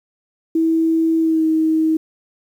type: tone with pitch glide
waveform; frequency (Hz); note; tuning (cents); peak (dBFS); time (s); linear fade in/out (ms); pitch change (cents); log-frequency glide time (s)
sine; 325.1 to 317.5; E4 to D#4; -24 to +35; -13; 0.55-1.97; 5; -41; 1.19-1.45
effects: 8-bit